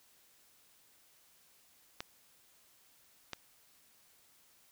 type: clicks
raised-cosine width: 0.2 ms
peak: -21 dBFS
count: 2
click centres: 2.005 / 3.333 s
effects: white hiss -66 dBFS RMS until 4.71 s